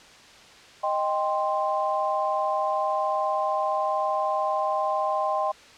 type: chord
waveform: sine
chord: C minor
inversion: first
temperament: equal with one note detuned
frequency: 622.3 / 789 / 1046.5 Hz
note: Eb5 / G5 / C6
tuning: 0 / +11 / 0 cents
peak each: -27 dBFS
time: 0.83-5.52 s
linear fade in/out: 10 ms
effects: white hiss -49 dBFS RMS until 5.77 s + low-pass 5000 Hz 12 dB/octave